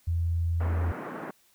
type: tone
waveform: sine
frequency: 84.3 Hz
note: E2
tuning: 39 cents sharp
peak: -24 dBFS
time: 0.07-0.92 s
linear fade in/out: 10 ms
type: band-pass noise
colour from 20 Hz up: pink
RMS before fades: -38 dBFS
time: 0.6-1.31 s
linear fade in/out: 5 ms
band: 180 to 1700 Hz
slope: 24 dB/octave
effects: white hiss -64 dBFS RMS until 1.54 s